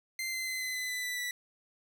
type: tone with pitch steps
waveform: sawtooth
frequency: 2081 / 2064 / 2048 / 2031 / 2015 / 1998.5 / 1982.4 / 1966.5 Hz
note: C7 / C7 / C7 / B6 / B6 / B6 / B6 / B6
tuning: -10 / -24 / -38 / +48 / +34 / +20 / +6 / -8 cents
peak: -30 dBFS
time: 0.19-1.31 s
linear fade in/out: 2 ms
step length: 140 ms
effects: none